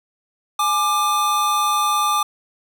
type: tone pair together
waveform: square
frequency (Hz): 839 / 1190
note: G#5 / D6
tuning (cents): +17 / +22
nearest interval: tritone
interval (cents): 605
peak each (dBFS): -24 / -18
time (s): 0.59-2.23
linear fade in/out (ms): 5
effects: none